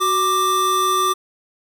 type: tone pair together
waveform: square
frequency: 372.1 / 1182 Hz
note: F#4 / D6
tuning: +10 / +11 cents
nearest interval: octave + minor sixth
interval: 2001 cents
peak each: -24 / -17 dBFS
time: 0-1.14 s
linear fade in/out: 20 ms
effects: none